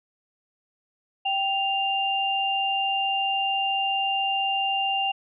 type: tone pair together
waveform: sine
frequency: 781.6 / 2794 Hz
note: G5 / F7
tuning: -5 / 0 cents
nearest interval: octave + minor seventh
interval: 2205 cents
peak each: -25 dBFS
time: 1.25-5.12 s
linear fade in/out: 10 ms
effects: none